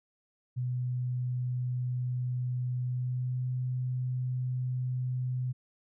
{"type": "tone with pitch glide", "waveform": "sine", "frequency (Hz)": [124.9, 126.64], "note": ["B2", "B2"], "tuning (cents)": [20, 44], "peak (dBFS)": -29, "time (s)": [0.56, 5.53], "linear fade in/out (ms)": 20, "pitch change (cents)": 24, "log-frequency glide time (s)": [2.84, 3.47], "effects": []}